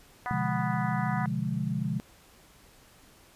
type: harmonic tone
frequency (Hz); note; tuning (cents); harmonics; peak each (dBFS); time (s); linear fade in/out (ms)
246.9; B3; 0; 3 / 4 / 5 / 6 / 7 / 8; -34 / -36 / -38 / -40 / -41 / -42; 0.26-1.26; 0
type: chord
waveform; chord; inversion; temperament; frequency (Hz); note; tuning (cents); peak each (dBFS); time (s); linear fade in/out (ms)
sine; B diminished seventh; none; equal with one note detuned; 126.28 / 146.83 / 174.61 / 207.7; B2 / D3 / F3 / Ab3; +39 / 0 / 0 / 0; -33; 0.31-2; 0
effects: pink hiss -57 dBFS RMS until 3.35 s + resampled to 32000 Hz